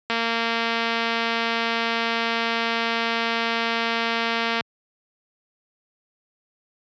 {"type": "click train", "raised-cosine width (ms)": 0.3, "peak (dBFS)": -8, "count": 1038, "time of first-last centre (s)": [0.1, 4.609], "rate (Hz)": 230, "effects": ["high-pass 100 Hz 12 dB/octave", "resampled to 16000 Hz"]}